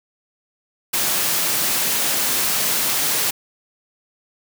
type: high-pass noise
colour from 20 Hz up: white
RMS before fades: -20 dBFS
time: 0.93-3.31 s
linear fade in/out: 10 ms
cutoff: 110 Hz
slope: 24 dB/octave
effects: none